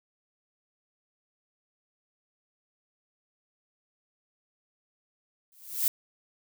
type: noise with exponential growth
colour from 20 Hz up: violet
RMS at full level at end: -22 dBFS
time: 5.52-5.88 s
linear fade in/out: 1 ms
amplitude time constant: 77 ms
effects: none